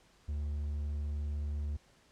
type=tone; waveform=triangle; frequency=73.42 Hz; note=D2; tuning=in tune; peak=-31 dBFS; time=0.28-1.77 s; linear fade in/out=10 ms; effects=pink hiss -65 dBFS RMS until 2.11 s + low-pass 8000 Hz 12 dB/octave